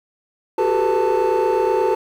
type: tone cluster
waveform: triangle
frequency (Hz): 367.8 / 396.1 / 438.2 / 497.1 / 886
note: F#4 / G4 / A4 / B4 / A5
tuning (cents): -10 / +18 / -7 / +11 / +12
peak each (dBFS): -19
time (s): 0.58-1.95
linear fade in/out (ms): 5
effects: tanh soft clip ceiling -8 dBFS + 8-bit